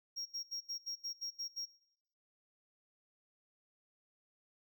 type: tone bursts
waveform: triangle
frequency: 5588 Hz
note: F8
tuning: in tune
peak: -37 dBFS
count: 9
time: 0.16-1.66 s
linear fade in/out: 20 ms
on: 100 ms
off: 75 ms
effects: noise-tail reverb RT60 0.8 s tail -20 dB re dry